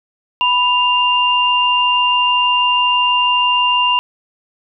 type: tone pair together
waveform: sine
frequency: 987.8 / 2794 Hz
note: B5 / F7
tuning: 0 / 0 cents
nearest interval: octave + tritone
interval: 1800 cents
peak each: -14 dBFS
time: 0.41-3.99 s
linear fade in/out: 0 ms
effects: none